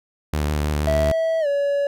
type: tone with vibrato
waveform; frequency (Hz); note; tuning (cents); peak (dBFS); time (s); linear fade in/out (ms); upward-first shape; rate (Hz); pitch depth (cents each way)
sawtooth; 74.7; D2; +30; -16; 0.33-1.12; 5; sine; 6.3; 28
type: tone with pitch glide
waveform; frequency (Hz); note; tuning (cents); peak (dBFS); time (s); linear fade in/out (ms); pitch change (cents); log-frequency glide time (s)
triangle; 651 to 566.7; E5 to C#5; -22 to +38; -16; 0.87-1.87; 2; -240; 1.4-1.47
effects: none